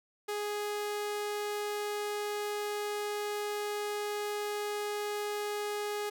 sawtooth tone, 415.3 Hz, G#4, in tune, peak -29 dBFS, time 0.28-6.1 s, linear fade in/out 10 ms, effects none

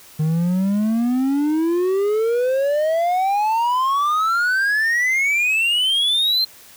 triangle exponential sweep, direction up, 152 to 4186 Hz, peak -14 dBFS, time 0.19-6.45 s, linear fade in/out 10 ms, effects white hiss -45 dBFS RMS until 6.76 s

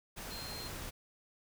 sine tone in noise, 4186 Hz, C8, in tune, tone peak -45 dBFS, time 0.3-0.69 s, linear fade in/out 20 ms, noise pink, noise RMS -44 dBFS, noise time 0.16-0.91 s, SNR -4 dB, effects none

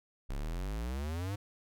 square exponential sweep, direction up, 32.23 to 104.3 Hz, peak -35 dBFS, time 0.29-1.36 s, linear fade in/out 10 ms, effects none

